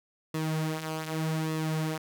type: tone with flanger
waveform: sawtooth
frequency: 158 Hz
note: D#3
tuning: 27 cents sharp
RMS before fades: -31 dBFS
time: 0.34-1.98 s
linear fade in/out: 5 ms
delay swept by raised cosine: 1.3 to 6.9 ms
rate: 0.84 Hz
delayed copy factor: -0.6
effects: none